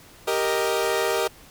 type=chord; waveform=sawtooth; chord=Eb major; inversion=first; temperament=equal; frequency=392 / 466.2 / 622.3 Hz; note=G4 / Bb4 / Eb5; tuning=0 / 0 / 0 cents; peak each=-22 / -21 / -23 dBFS; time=0.27-1.28 s; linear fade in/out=10 ms; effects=pink hiss -49 dBFS RMS until 1.5 s